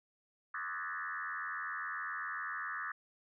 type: tone with frequency modulation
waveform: sine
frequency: 1484 Hz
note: F#6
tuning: 5 cents sharp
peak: -37 dBFS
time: 0.54-2.92 s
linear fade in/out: 5 ms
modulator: 87.5 Hz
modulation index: 4
effects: none